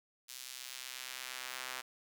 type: tone with high-pass filter sweep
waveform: sawtooth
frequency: 128.4 Hz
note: C3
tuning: 32 cents flat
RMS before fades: -45 dBFS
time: 0.28-1.82 s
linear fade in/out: 20 ms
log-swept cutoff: 4500 to 1300 Hz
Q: 0.77
effects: none